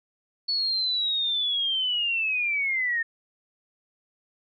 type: linear sweep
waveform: sine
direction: down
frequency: 4437 to 1808 Hz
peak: -23 dBFS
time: 0.48-3.03 s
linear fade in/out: 10 ms
effects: none